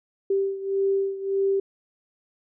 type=beating tone pair; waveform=sine; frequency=390.9 / 392.6 Hz; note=G4 / G4; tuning=-5 / +3 cents; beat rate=1.7 Hz; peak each=-23 / -27 dBFS; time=0.3-1.6 s; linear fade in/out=5 ms; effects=none